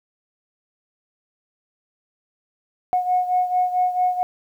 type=beating tone pair; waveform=sine; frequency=727 / 731.5 Hz; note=F#5 / F#5; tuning=-31 / -20 cents; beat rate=4.5 Hz; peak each=-18 / -23 dBFS; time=2.93-4.23 s; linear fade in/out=0 ms; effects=tanh soft clip ceiling -10 dBFS + 9-bit